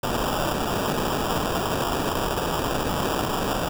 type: noise with sample-and-hold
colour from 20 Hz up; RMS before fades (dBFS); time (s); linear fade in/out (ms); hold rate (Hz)
violet; -25; 0.03-3.69; 5; 2100
effects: none